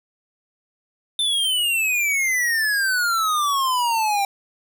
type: exponential sweep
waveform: square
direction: down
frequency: 3581 to 784 Hz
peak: -19 dBFS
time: 1.19-4.25 s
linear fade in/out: 2 ms
effects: none